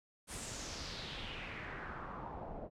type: noise with low-pass filter sweep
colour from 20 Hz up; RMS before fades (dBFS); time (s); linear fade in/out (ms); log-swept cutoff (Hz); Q
pink; -45; 0.27-2.7; 50; 9700 to 590; 3.1
effects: none